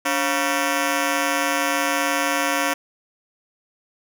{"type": "ring-modulated tone", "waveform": "10% pulse", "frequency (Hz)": 415.3, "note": "G#4", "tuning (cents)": 0, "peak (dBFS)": -8, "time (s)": [0.05, 2.74], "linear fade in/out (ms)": 10, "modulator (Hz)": 127, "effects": []}